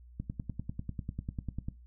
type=click train; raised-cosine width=5 ms; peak=-23 dBFS; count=16; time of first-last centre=0.2-1.685 s; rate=10.1 Hz; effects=noise-tail reverb RT60 0.2 s tail -17 dB re dry + added 60 Hz sine -51 dBFS peak until 1.86 s